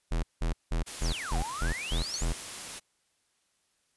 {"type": "tone bursts", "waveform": "square", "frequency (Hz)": 41.35, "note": "E1", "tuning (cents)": 6, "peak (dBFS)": -27, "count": 8, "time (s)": [0.11, 2.33], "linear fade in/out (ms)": 10, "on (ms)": 120, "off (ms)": 180}
{"type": "noise", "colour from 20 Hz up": "white", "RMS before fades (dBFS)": -40, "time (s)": [0.86, 2.8], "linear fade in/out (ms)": 20}
{"type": "exponential two-way sweep", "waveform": "sine", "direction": "down then up", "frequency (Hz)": [7940, 698.5, 7940], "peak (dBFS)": -35, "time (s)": [1.01, 2.26], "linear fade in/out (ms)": 50, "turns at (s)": 1.37}
{"type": "tone with exponential decay", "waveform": "sine", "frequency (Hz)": 4396, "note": "C#8", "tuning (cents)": -15, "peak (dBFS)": -28, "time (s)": [2.14, 2.26], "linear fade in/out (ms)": 0, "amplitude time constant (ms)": 24}
{"effects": ["white hiss -73 dBFS RMS until 3.96 s", "resampled to 24000 Hz"]}